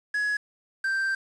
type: tone pair in turn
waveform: triangle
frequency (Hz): 1681 / 1569.5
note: G#6 / G6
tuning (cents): +20 / +2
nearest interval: minor second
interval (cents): 118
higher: first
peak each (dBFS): -22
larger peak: neither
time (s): 0.14-0.37 / 0.84-1.15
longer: second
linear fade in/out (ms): 5
effects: resampled to 22050 Hz + 8-bit